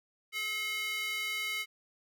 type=tone with high-pass filter; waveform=square; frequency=429.3 Hz; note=A4; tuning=43 cents flat; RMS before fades=-35 dBFS; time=0.32-1.66 s; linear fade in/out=50 ms; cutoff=2300 Hz; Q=3.3; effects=none